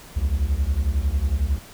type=beating tone pair; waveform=triangle; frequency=63.9 / 74.9 Hz; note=C2 / D2; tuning=-40 / +35 cents; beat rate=11 Hz; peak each=-20 dBFS; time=0.16-1.59 s; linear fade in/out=10 ms; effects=pink hiss -44 dBFS RMS until 1.73 s